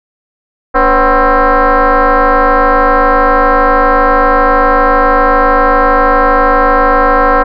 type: tone with frequency modulation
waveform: sine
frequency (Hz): 287.3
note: D4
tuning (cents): -38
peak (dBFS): -4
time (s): 0.74-7.44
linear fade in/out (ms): 20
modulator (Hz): 261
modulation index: 4.9
effects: tanh soft clip ceiling 0 dBFS